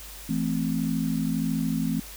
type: chord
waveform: sine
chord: A minor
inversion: second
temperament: equal with one note detuned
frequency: 167.02 / 220 / 261.6 Hz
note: E3 / A3 / C4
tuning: +23 / 0 / 0 cents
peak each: -28 dBFS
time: 0.29-2 s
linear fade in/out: 5 ms
effects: added 50 Hz sine -44 dBFS peak until 2.16 s + white hiss -43 dBFS RMS until 2.16 s